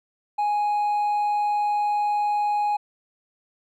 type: tone with hard clipping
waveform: sine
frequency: 830.6 Hz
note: G#5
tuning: in tune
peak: -21 dBFS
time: 0.38-2.77 s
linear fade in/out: 10 ms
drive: 2 dB
effects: none